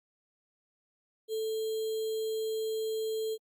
sine tone with sample-and-hold, 440 Hz, A4, in tune, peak -30 dBFS, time 1.28-3.38 s, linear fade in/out 50 ms, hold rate 3675 Hz, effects Opus 48 kbps

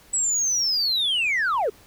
sine linear sweep, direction down, 7902 to 375.5 Hz, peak -18 dBFS, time 0.13-1.7 s, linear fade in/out 10 ms, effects tanh soft clip ceiling -18 dBFS + pink hiss -52 dBFS RMS until 1.86 s

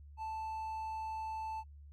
triangle tone, 880 Hz, A5, in tune, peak -36 dBFS, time 0.17-1.64 s, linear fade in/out 50 ms, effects added 72 Hz sine -51 dBFS peak until 1.92 s + AAC 48 kbps

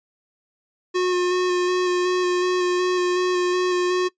square tone with vibrato, 361.2 Hz, F#4, 42 cents flat, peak -19 dBFS, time 0.94-4.09 s, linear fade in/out 20 ms, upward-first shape square, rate 2.7 Hz, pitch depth 13 cents each way, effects noise-tail reverb RT60 0.1 s tail -20 dB re dry + resampled to 16000 Hz

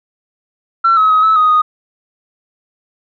sine tone with pitch steps, 1350 / 1281 / 1266 / 1302 / 1249 / 1241 Hz, E6 / E6 / D#6 / E6 / D#6 / D#6, +41 / -50 / +30 / -22 / +6 / -5 cents, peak -6 dBFS, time 0.84-1.62 s, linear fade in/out 10 ms, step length 130 ms, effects tanh soft clip ceiling -4 dBFS

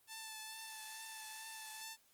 5% pulse tone with vibrato, 880 Hz, A5, in tune, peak -34 dBFS, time 0.07-1.97 s, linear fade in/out 50 ms, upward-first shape triangle, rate 2.3 Hz, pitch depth 21 cents each way, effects white hiss -71 dBFS RMS until 2.13 s + Opus 24 kbps

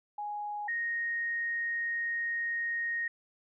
sine tone pair in turn, 830.6 / 1864.6 Hz, G#5 / A#6, 0 / 0 cents, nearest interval octave + major second, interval 1400 cents, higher second, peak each -34 / -30 dBFS, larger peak second, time 0.18-0.68 / 0.68-3.08 s, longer second, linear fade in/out 5 ms, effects none

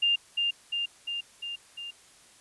sine tone with echo, 2802 Hz, F7, 5 cents sharp, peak -21 dBFS, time 0.02-0.16 s, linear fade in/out 10 ms, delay 350 ms, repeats 5, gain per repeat -3 dB, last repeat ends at 1.91 s, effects white hiss -56 dBFS RMS until 2.4 s + resampled to 24000 Hz

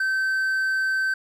triangle tone, 1545 Hz, G6, 26 cents flat, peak -19 dBFS, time 0-1.14 s, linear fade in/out 5 ms, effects none

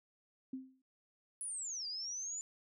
sine tone with exponential decay, 261.6 Hz, C4, in tune, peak -37 dBFS, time 0.53-0.82 s, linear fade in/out 5 ms, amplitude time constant 61 ms
sine linear two-way sweep, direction down then up, 10220 to 4699 to 7100 Hz, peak -39 dBFS, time 1.41-2.41 s, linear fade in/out 0 ms, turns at 1.87 s
effects none

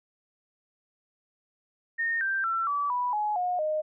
sine tone with pitch steps, 1837 / 1571.7 / 1344.8 / 1150.6 / 984.4 / 842.3 / 720.6 / 616.6 Hz, A#6 / G6 / E6 / D6 / B5 / G#5 / F#5 / D#5, -26 / +4 / +34 / -36 / -6 / +24 / -46 / -16 cents, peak -25 dBFS, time 1.98-3.82 s, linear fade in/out 20 ms, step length 230 ms, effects none

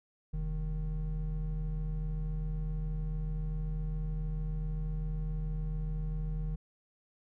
triangle tone pair together, 43.65 / 155.56 Hz, F1 / D#3, 0 / 0 cents, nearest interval octave + minor seventh, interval 2200 cents, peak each -31 / -35 dBFS, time 0.33-6.56 s, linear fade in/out 10 ms, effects none

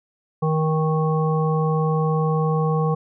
harmonic tone, 157.2 Hz, D#3, 18 cents sharp, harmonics 1 / 3 / 5 / 7, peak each -19 / -24 / -29 / -28 dBFS, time 0.42-2.95 s, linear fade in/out 10 ms, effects none

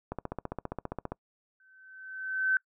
click train, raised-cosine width 1 ms, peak -20 dBFS, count 16, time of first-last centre 0.12-1.12 s, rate 15 Hz
sine tone with exponential growth, 1533 Hz, G6, 39 cents flat, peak -21 dBFS, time 1.6-2.57 s, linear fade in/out 2 ms, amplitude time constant 210 ms
effects noise-tail reverb RT60 0.1 s tail -25 dB re dry

